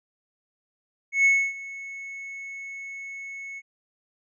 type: tone with ADSR envelope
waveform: triangle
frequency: 2200 Hz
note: C#7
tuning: 14 cents flat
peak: -13 dBFS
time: 1.12-3.62 s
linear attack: 130 ms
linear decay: 280 ms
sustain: -20 dB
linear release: 43 ms
effects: resampled to 16000 Hz